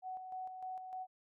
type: tone with tremolo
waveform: sine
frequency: 746 Hz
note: F#5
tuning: 14 cents sharp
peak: -40 dBFS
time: 0.02-1.07 s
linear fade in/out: 50 ms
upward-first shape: square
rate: 3.3 Hz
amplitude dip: 45%
effects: none